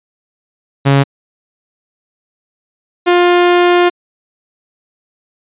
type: tone pair in turn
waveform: sawtooth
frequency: 138.59 / 352.9 Hz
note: C#3 / F4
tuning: 0 / +18 cents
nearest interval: octave + major third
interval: 1618 cents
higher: second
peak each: -3 dBFS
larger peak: neither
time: 0.85-1.04 / 3.06-3.9 s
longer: second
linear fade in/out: 20 ms
effects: resampled to 8000 Hz